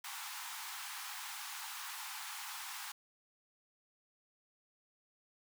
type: high-pass noise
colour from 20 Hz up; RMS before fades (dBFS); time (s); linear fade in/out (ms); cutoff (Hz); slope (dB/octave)
pink; -45; 0.04-2.92; 5; 790; 96
effects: none